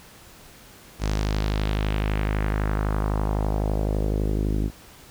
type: tone with low-pass filter sweep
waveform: sawtooth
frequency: 51.91 Hz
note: G#1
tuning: in tune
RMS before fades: -24 dBFS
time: 0.99-4.71 s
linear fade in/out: 50 ms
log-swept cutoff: 6700 to 290 Hz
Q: 1.8
effects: pink hiss -48 dBFS RMS until 5.1 s